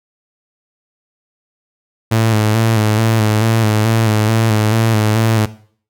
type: tone with vibrato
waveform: sawtooth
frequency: 110 Hz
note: A2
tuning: in tune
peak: -7 dBFS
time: 2.11-5.46 s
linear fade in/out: 10 ms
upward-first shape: square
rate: 2.3 Hz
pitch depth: 41 cents each way
effects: noise-tail reverb RT60 0.5 s tail -17 dB re dry